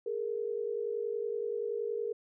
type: tone pair together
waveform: sine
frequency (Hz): 415.6 / 466.2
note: G#4 / A#4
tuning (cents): +1 / 0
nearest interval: major second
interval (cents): 199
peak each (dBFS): -35 / -34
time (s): 0.06-2.13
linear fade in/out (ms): 5
effects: none